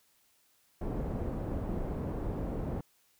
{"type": "low-pass noise", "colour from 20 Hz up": "pink", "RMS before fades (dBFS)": -35, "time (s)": [0.81, 2.81], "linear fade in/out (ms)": 5, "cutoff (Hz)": 550, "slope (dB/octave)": 12, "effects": ["white hiss -69 dBFS RMS until 3.19 s"]}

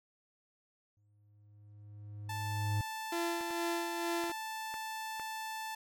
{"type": "tone with exponential growth", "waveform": "triangle", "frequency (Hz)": 103.83, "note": "G#2", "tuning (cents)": 0, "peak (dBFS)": -27, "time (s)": [0.97, 2.81], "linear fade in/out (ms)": 0, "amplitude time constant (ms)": 400}
{"type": "tone", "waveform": "sawtooth", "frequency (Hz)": 880, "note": "A5", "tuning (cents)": 0, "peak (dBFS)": -35, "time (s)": [2.29, 5.75], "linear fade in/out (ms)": 5}
{"type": "tone with tremolo", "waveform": "sawtooth", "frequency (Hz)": 340, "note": "F4", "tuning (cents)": -46, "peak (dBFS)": -29, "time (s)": [3.12, 4.32], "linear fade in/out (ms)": 5, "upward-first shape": "sine", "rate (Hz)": 2.2, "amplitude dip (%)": 50}
{"type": "clicks", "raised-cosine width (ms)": 0.5, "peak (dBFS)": -31, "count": 6, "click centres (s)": [3.41, 3.507, 4.239, 4.297, 4.741, 5.197]}
{"effects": []}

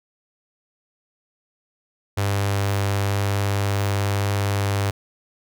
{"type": "tone with notch filter", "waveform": "sawtooth", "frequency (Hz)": 99.9, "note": "G2", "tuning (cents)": 33, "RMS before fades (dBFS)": -22, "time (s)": [2.17, 4.91], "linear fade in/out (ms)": 10, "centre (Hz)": 230, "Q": 1.1, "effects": []}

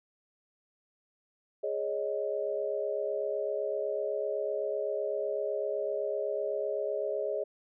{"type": "chord", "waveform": "sine", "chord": "Ab suspended fourth", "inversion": "none", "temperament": "equal", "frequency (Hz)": [415.3, 554.4, 622.3], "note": ["Ab4", "Db5", "Eb5"], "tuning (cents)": [0, 0, 0], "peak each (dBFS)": -34, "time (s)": [1.63, 7.44], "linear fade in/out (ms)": 10, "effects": []}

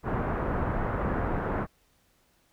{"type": "low-pass noise", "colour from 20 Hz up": "pink", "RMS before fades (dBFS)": -29, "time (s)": [0.03, 1.67], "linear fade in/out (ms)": 50, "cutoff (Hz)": 1500, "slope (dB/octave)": 24, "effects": ["pink hiss -67 dBFS RMS until 2.52 s"]}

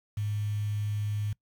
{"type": "tone with quantisation", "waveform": "sine", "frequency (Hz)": 104.4, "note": "G#2", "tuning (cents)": 10, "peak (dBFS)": -28, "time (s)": [0.17, 1.33], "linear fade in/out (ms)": 5, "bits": 8, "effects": ["noise-tail reverb RT60 0.1 s tail -23 dB re dry"]}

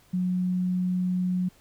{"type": "tone", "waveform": "sine", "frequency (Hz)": 181.9, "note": "F#3", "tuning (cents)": -29, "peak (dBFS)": -23, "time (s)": [0.13, 1.49], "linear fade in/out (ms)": 10, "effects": ["pink hiss -59 dBFS RMS until 1.6 s"]}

